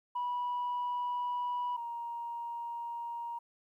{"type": "tone pair in turn", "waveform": "sine", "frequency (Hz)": [978, 940], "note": ["B5", "A#5"], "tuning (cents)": [-17, 14], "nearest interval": "minor second", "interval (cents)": 69, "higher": "first", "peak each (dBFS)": [-30, -36], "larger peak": "first", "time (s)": [[0.15, 1.77], [1.77, 3.39]], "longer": "neither", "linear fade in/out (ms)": 10, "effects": ["tanh soft clip ceiling -29 dBFS", "12-bit"]}